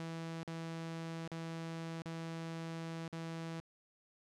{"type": "tone with dropouts", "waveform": "sawtooth", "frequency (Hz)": 164.3, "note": "E3", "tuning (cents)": -5, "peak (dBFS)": -37, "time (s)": [0, 3.6], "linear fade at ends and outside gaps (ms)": 0, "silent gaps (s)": [[0.431, 0.477], [1.276, 1.317], [2.02, 2.057], [3.079, 3.127]], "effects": ["low-pass 7000 Hz 12 dB/octave"]}